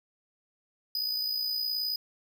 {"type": "tone with amplitude modulation", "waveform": "square", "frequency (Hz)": 4978, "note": "D#8", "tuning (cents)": 0, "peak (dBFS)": -27, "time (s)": [0.95, 1.96], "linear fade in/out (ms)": 2, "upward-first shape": "sine", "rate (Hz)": 59.1, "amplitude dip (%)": 50, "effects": []}